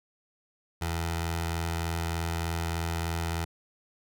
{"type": "tone with notch filter", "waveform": "15% pulse", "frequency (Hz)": 83.3, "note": "E2", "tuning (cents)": 19, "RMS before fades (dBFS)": -31, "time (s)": [0.81, 3.45], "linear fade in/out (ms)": 10, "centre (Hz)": 240, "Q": 0.78, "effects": []}